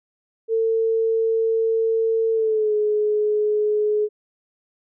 sine tone with pitch glide, 450 to 422.3 Hz, A4 to G#4, +39 to +29 cents, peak -17 dBFS, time 0.48-4.09 s, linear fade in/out 50 ms, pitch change -110 cents, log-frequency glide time 2.32-2.74 s, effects none

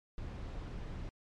brown noise, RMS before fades -42 dBFS, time 0.18-1.09 s, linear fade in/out 0 ms, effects low-pass 5000 Hz 12 dB/octave + MP3 64 kbps

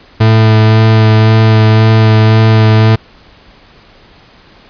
40% pulse tone with vibrato, 110 Hz, A2, in tune, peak -3 dBFS, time 0.2-2.96 s, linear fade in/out 10 ms, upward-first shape sine, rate 1.9 Hz, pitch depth 14 cents each way, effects pink hiss -41 dBFS RMS until 4.69 s + resampled to 11025 Hz

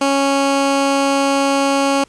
15% pulse tone, 276.2 Hz, C#4, 6 cents flat, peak -7 dBFS, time 0.01-2.04 s, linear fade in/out 5 ms, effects pink hiss -51 dBFS RMS until 2.08 s + resampled to 22050 Hz

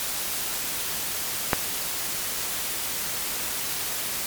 click, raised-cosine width 0.5 ms, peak -3 dBFS, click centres 1.532 s, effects white hiss -29 dBFS RMS until 4.26 s + MP3 96 kbps

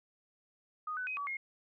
sine tone with pitch steps, 1240 / 1501 / 2520 / 1142 / 2146 Hz, D#6 / F#6 / D#7 / D6 / C7, -6 / +24 / +21 / -49 / +43 cents, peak -35 dBFS, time 0.87-1.37 s, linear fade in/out 5 ms, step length 100 ms, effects none

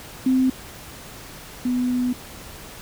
sine tone pair in turn, 259.3 / 248.9 Hz, C4 / B3, -15 / +14 cents, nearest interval minor second, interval 71 cents, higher first, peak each -15 / -19 dBFS, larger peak first, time 0.26-0.5 / 1.65-2.13 s, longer second, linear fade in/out 5 ms, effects pink hiss -40 dBFS RMS until 2.81 s

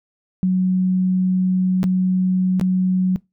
sine tone with dropouts, 185 Hz, F#3, in tune, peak -14 dBFS, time 0.43-3.16 s, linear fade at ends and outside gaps 0 ms, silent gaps 1.831-1.84 / 2.597-2.612 s, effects noise-tail reverb RT60 0.2 s tail -22 dB re dry

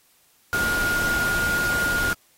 sine tone in noise, 1425 Hz, F6, 34 cents sharp, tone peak -21 dBFS, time 0.53-2.13 s, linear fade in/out 0 ms, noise pink, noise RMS -29 dBFS, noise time 0.53-2.13 s, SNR +5 dB, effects white hiss -60 dBFS RMS until 2.37 s + AAC 48 kbps

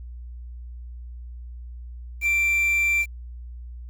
triangle tone with quantisation, 2353 Hz, D7, 3 cents sharp, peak -17 dBFS, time 2.21-3.06 s, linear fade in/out 50 ms, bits 7, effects added 60 Hz sine -35 dBFS peak until 3.89 s

